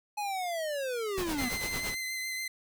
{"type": "linear sweep", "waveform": "square", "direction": "down", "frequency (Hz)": [847, 233.1], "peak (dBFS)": -32, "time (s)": [0.17, 1.49], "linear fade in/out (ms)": 10}
{"type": "noise with tremolo", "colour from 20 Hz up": "pink", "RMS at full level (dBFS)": -35, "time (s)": [1.17, 1.95], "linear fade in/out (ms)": 10, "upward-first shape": "sine", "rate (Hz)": 8.9, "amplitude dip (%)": 70}
{"type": "tone with vibrato", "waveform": "sawtooth", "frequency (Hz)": 2058, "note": "C7", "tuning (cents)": -29, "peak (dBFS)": -30, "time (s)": [1.38, 2.48], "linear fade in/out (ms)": 5, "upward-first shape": "sine", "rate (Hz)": 7, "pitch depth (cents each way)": 19}
{"effects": []}